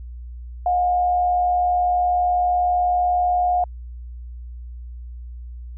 sine tone with frequency modulation, 718 Hz, F5, 48 cents sharp, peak -16 dBFS, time 0.66-3.64 s, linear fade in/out 2 ms, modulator 79.9 Hz, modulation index 0.3, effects added 60 Hz sine -32 dBFS peak until 5.77 s

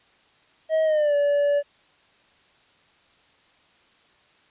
triangle tone with pitch glide, 635 to 575.6 Hz, D#5 to D5, +35 to -35 cents, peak -16 dBFS, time 0.69-1.63 s, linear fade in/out 50 ms, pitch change -170 cents, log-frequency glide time 0.84-1.15 s, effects white hiss -59 dBFS RMS until 4.5 s + resampled to 8000 Hz

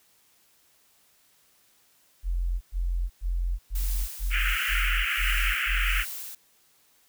sine tone bursts, 43.65 Hz, F1, in tune, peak -24 dBFS, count 8, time 2.23-6.04 s, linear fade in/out 50 ms, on 380 ms, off 110 ms
blue noise with tremolo, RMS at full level -36 dBFS, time 3.75-6.35 s, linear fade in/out 5 ms, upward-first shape sine, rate 1.4 Hz, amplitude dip 50%
white band-pass noise, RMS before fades -28 dBFS, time 4.3-6.06 s, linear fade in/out 50 ms, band 1300 to 3000 Hz, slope 96 dB/octave
effects white hiss -63 dBFS RMS until 7.08 s

